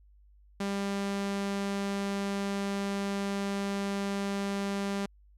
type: tone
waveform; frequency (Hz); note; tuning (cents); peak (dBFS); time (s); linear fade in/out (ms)
sawtooth; 198.8; G3; +25; -26; 0.6-5.06; 5
effects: added 50 Hz sine -56 dBFS peak until 5.37 s + low-pass 9000 Hz 12 dB/octave